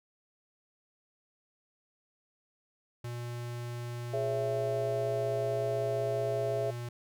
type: tone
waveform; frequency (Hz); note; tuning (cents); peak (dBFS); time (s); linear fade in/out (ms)
square; 120; B2; -49; -37; 3.04-6.89; 5
type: chord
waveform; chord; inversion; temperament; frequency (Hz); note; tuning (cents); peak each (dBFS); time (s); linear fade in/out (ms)
sine; C# minor; second; just; 415.8 / 554.4 / 665.2; G#4 / C#5 / E5; +2 / 0 / +16; -34 / -37 / -32; 4.13-6.71; 10
effects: none